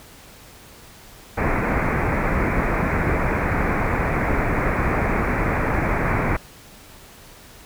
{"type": "low-pass noise", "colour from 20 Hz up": "pink", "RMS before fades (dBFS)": -21, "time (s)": [1.37, 6.37], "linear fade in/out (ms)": 10, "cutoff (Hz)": 2400, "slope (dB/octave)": 96, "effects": ["pink hiss -45 dBFS RMS until 7.65 s"]}